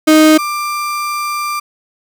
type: tone pair in turn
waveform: 35% pulse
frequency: 311.1 / 1185.5 Hz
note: D#4 / D6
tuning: 0 / +16 cents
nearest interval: octave + major seventh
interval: 2316 cents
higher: second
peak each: -3 / -15 dBFS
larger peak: first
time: 0.07-0.38 / 0.38-1.6 s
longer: second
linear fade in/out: 10 ms
effects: none